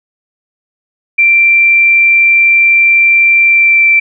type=tone with pitch glide; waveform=sine; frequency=2356 to 2341 Hz; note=D7 to D7; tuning=+5 to -6 cents; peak=-4 dBFS; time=1.18-4 s; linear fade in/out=10 ms; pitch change=-11 cents; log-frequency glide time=3.44-3.87 s; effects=none